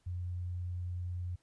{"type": "tone", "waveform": "sine", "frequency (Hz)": 89, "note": "F2", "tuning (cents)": 33, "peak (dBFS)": -35, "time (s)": [0.06, 1.36], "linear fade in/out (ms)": 10, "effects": ["pink hiss -74 dBFS RMS until 1.42 s", "resampled to 24000 Hz"]}